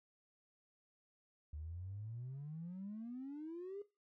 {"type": "exponential sweep", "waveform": "triangle", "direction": "up", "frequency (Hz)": [72.9, 415.3], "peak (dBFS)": -40, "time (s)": [1.53, 3.82], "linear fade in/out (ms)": 5, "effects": ["noise-tail reverb RT60 0.2 s tail -17 dB re dry", "tanh soft clip ceiling -42 dBFS"]}